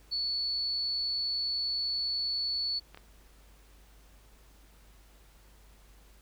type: tone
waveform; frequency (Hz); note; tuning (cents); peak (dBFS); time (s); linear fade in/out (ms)
sine; 4435; C#8; 0; -29; 0.11-2.8; 20
type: clicks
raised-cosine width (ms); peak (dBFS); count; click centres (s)
0.3; -31; 2; 2.946 / 2.974
effects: added 50 Hz sine -56 dBFS peak until 6.21 s + pink hiss -62 dBFS RMS until 6.21 s